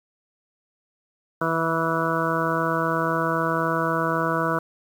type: harmonic tone with a mistuned harmonic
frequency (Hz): 163.8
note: E3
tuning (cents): -11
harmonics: 1 / 2 / 3 / 4 / 6 / 7 / 8 / 9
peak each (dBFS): -29 / -29 / -29 / -29 / -29 / -29 / -29 / -29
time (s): 1.41-4.59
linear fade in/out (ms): 5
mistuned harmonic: 1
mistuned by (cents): -15
effects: 8-bit